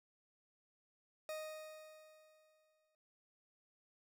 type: tone with exponential decay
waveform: 40% pulse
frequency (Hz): 622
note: D#5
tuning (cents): -1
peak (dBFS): -40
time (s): 1.29-2.95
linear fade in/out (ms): 1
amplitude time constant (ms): 360
effects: none